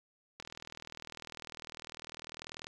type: click train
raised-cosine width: 0.2 ms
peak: -26 dBFS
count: 92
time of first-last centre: 0.4-2.669 s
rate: 40.1 Hz
effects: none